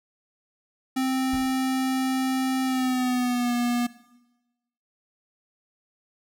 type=tone with pitch glide; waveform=square; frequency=261.6 to 241.3 Hz; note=C4 to B3; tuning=0 to -40 cents; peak=-23 dBFS; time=0.96-3.87 s; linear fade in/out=10 ms; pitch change=-140 cents; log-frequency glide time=2.64-3.53 s
type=noise with exponential decay; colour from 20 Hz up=brown; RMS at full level=-31 dBFS; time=1.33-1.59 s; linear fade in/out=5 ms; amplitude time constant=56 ms
effects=noise-tail reverb RT60 1.0 s tail -17 dB re dry